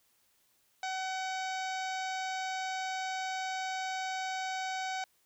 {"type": "harmonic tone", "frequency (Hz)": 755, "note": "F#5", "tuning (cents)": 35, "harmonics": [1, 2, 3, 4, 5, 6, 7, 8, 9, 10], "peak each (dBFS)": [-35, -41, -43, -50, -47, -50, -52, -50, -56, -56], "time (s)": [0.83, 5.04], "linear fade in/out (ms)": 2, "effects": ["white hiss -71 dBFS RMS until 5.25 s"]}